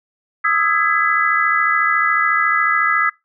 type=chord; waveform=sine; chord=E major seventh; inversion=third; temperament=equal with one note detuned; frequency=1244.5 / 1318.5 / 1661.2 / 2005 Hz; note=D#6 / E6 / G#6 / B6; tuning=0 / 0 / 0 / +26 cents; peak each=-19 dBFS; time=0.44-3.1 s; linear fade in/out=10 ms; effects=noise-tail reverb RT60 0.2 s tail -23 dB re dry